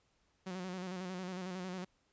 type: tone with vibrato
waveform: sawtooth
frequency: 183.7 Hz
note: F#3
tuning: 12 cents flat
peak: -36 dBFS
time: 0.46-1.85 s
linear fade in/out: 10 ms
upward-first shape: square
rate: 11 Hz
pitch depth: 44 cents each way
effects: pink hiss -75 dBFS RMS until 2.12 s + resampled to 16000 Hz